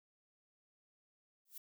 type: noise with exponential growth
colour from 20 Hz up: violet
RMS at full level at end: -44 dBFS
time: 1.45-1.58 s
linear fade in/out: 5 ms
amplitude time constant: 28 ms
effects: none